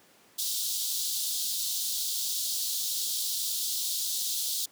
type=high-pass noise; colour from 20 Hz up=pink; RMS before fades=-31 dBFS; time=0.38-4.66 s; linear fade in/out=10 ms; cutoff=3500 Hz; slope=48 dB/octave; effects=pink hiss -59 dBFS RMS until 4.71 s + high-pass 200 Hz 12 dB/octave